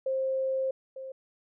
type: tone pair in turn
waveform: sine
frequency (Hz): 529 / 529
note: C5 / C5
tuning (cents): +19 / +19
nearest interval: unison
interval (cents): 0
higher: neither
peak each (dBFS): -26 / -37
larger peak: first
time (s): 0.06-0.71 / 0.96-1.12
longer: first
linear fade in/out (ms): 5
effects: none